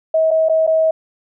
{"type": "tone with dropouts", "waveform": "sine", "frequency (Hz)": 640, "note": "D#5", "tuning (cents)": 49, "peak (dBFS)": -11, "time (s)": [0.14, 0.91], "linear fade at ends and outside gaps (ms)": 5, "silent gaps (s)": [[0.308, 0.312], [0.487, 0.495], [0.667, 0.674]], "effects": []}